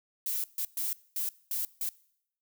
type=noise bursts at uneven times; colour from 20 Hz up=violet; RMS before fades=-32 dBFS; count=6; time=0.26-0.44 / 0.58-0.65 / 0.77-0.93 / 1.16-1.29 / 1.51-1.65 / 1.81-1.89 s; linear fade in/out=2 ms; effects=noise-tail reverb RT60 0.7 s tail -22 dB re dry